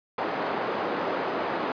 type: band-pass noise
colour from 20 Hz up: white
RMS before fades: -29 dBFS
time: 0.18-1.72 s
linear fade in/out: 2 ms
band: 280 to 910 Hz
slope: 12 dB/octave
effects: resampled to 11025 Hz